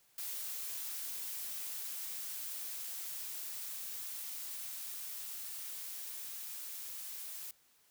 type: noise with level ramp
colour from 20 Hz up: blue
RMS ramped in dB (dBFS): -41 to -45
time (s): 0.18-7.51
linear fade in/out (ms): 2
effects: white hiss -69 dBFS RMS until 7.9 s